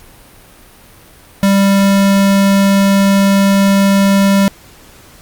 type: tone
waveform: square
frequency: 197.1 Hz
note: G3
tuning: 10 cents sharp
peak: -8 dBFS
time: 1.43-4.48 s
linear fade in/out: 0 ms
effects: pink hiss -41 dBFS RMS until 5.21 s + Opus 48 kbps